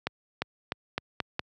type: accelerating click train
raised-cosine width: 0.3 ms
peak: -12 dBFS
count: 6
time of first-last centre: 0.07-1.394 s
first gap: 350 ms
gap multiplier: 0.86
effects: high-pass 80 Hz 12 dB/octave

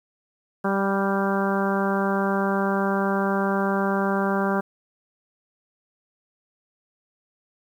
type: harmonic tone with a mistuned harmonic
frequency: 196 Hz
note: G3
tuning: in tune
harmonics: 1 / 2 / 3 / 4 / 5 / 6 / 7 / 8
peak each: -24 / -27 / -29 / -30 / -31 / -32 / -32 / -33 dBFS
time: 0.64-4.61 s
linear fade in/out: 10 ms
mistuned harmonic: 7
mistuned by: +26 cents
effects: 9-bit

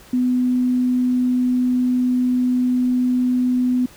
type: tone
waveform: sine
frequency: 250.4 Hz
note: B3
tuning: 24 cents sharp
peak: -15 dBFS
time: 0.13-3.86 s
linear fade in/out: 5 ms
effects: pink hiss -46 dBFS RMS until 3.96 s

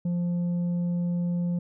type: tone with tanh clipping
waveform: sine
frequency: 174.61 Hz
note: F3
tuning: in tune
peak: -25 dBFS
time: 0.05-1.59 s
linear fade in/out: 5 ms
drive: 4 dB
effects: none

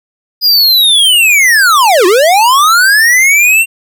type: linear two-way sweep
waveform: square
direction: down then up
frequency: 4978 to 337.3 to 2763 Hz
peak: -5 dBFS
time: 0.41-3.66 s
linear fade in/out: 50 ms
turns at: 2.06 s
effects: none

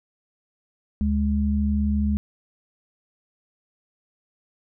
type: tone pair together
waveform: sine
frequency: 73.42 / 208.1 Hz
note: D2 / G#3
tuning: 0 / +4 cents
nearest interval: octave + tritone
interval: 1804 cents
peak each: -22 dBFS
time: 1.01-2.17 s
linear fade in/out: 0 ms
effects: none

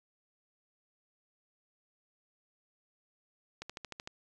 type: click train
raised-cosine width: 0.2 ms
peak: -24 dBFS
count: 7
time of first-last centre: 3.62-4.075 s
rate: 13.2 Hz
effects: resampled to 24000 Hz

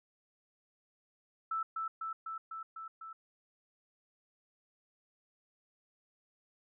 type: tone with echo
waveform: sine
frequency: 1320 Hz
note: E6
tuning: 2 cents sharp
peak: -32 dBFS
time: 1.51-1.63 s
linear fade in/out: 5 ms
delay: 250 ms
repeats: 6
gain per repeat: -2 dB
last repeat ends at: 3.13 s
effects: none

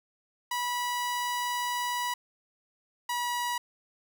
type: tone pair in turn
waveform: sawtooth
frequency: 977 / 968.6 Hz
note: B5 / B5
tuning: -19 / -34 cents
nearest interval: unison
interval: 15 cents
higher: first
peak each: -25 dBFS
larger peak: neither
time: 0.51-2.14 / 3.09-3.58 s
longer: first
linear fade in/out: 5 ms
effects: none

